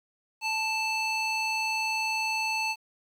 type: tone with band-pass filter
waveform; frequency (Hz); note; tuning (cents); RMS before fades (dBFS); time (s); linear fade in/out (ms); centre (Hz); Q
square; 880; A5; 0; -29; 0.41-2.76; 50; 3100; 1.3
effects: 9-bit